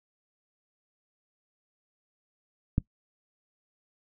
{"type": "click", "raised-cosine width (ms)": 5, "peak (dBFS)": -11, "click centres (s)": 2.781, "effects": ["noise-tail reverb RT60 0.1 s tail -21 dB re dry"]}